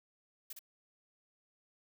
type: noise with echo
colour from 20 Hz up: blue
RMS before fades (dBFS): -45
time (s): 0.5-0.53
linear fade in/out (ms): 5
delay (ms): 62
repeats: 1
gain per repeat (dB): -4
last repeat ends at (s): 0.592
effects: none